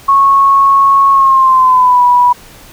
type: tone with pitch glide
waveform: sine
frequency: 1100 to 980 Hz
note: C#6 to B5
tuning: -14 to -14 cents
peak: -4 dBFS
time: 0.08-2.33 s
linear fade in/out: 10 ms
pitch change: -200 cents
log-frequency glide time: 1.11-2.03 s
effects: pink hiss -37 dBFS RMS until 2.72 s